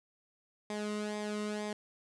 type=tone with flanger; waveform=sawtooth; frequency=210 Hz; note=G#3; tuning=19 cents sharp; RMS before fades=-37 dBFS; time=0.7-1.73 s; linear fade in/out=2 ms; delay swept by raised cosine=0.7 to 1.23 ms; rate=2.1 Hz; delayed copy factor=-0.7; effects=resampled to 22050 Hz + 11-bit